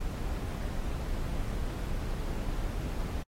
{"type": "noise", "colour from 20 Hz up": "brown", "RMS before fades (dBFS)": -33, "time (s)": [0, 3.23], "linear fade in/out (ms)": 10, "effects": ["AAC 48 kbps"]}